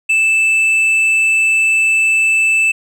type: tone with hard clipping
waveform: triangle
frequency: 2637 Hz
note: E7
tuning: in tune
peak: -11 dBFS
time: 0.09-2.72 s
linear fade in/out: 10 ms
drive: 7 dB
effects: none